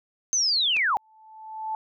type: linear sweep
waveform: sine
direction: down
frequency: 6340 to 740 Hz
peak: -20 dBFS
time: 0.33-0.97 s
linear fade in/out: 0 ms
type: clicks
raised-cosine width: 0.2 ms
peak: -22 dBFS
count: 2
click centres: 0.765 / 0.769 s
type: tone with exponential growth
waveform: sine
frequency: 875 Hz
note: A5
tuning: 10 cents flat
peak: -25 dBFS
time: 0.87-1.75 s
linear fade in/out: 1 ms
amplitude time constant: 190 ms
effects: none